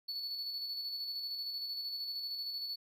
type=tone with tremolo; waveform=triangle; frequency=4435 Hz; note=C#8; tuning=in tune; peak=-35 dBFS; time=0.08-2.76 s; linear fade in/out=10 ms; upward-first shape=square; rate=13 Hz; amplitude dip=30%; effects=none